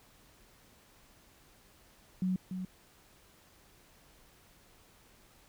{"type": "tone with echo", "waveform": "sine", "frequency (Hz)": 185, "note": "F#3", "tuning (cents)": 0, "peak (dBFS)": -28, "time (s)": [2.22, 2.36], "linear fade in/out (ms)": 2, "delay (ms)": 290, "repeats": 1, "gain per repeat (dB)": -7, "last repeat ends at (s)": 2.65, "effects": ["pink hiss -62 dBFS RMS until 5.48 s"]}